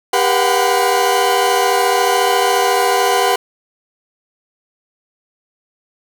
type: tone cluster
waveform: 40% pulse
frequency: 397.3 / 481.1 / 726 / 760 / 1013 Hz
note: G4 / B4 / F#5 / F#5 / B5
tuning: +23 / -45 / -33 / +46 / +44 cents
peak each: -18 dBFS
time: 0.13-3.36 s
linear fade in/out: 5 ms
effects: none